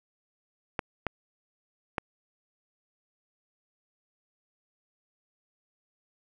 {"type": "clicks", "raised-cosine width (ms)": 0.5, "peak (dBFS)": -13, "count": 3, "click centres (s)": [0.792, 1.067, 1.982], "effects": []}